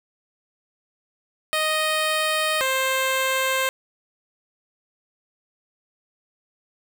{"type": "tone pair in turn", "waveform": "10% pulse", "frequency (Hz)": [622.3, 526.5], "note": ["D#5", "C5"], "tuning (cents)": [0, 11], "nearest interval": "minor third", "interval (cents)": 289, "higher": "first", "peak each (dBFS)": -12, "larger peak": "neither", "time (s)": [[1.53, 2.61], [2.61, 3.69]], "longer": "neither", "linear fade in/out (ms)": 0, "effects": []}